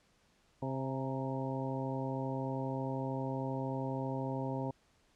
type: harmonic tone with a mistuned harmonic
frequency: 132.8 Hz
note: C3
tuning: 26 cents sharp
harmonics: 1 / 2 / 3 / 4 / 5 / 6 / 7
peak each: -38 / -39 / -44 / -42 / -46 / -47 / -44 dBFS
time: 0.62-4.71 s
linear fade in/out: 5 ms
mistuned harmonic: 6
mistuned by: +63 cents
effects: pink hiss -70 dBFS RMS until 5.15 s + low-pass 8000 Hz 12 dB/octave